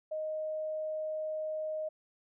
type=tone; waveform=sine; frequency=622.3 Hz; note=D#5; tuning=in tune; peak=-33 dBFS; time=0.11-1.89 s; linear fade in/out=10 ms; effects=none